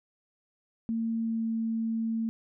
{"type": "tone with pitch glide", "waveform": "sine", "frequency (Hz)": [227, 225], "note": ["A#3", "A3"], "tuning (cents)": [-46, 39], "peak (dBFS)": -27, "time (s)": [0.89, 2.29], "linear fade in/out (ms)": 0, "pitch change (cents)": -15, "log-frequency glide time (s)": [1.17, 1.53], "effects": []}